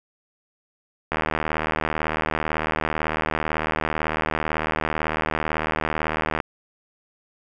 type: click train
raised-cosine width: 0.5 ms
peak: -8 dBFS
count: 413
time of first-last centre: 1.12-6.402 s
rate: 78 Hz
effects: none